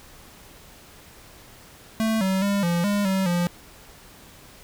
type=tone with pitch steps; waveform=square; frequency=221.6 / 190.2 / 200.7 / 172 / 203.8 / 191.1 / 174.6 Hz; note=A3 / F#3 / G3 / F3 / G#3 / G3 / F3; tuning=+13 / +48 / +41 / -26 / -32 / -44 / 0 cents; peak=-21 dBFS; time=2-3.47 s; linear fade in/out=0 ms; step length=210 ms; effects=pink hiss -48 dBFS RMS until 4.63 s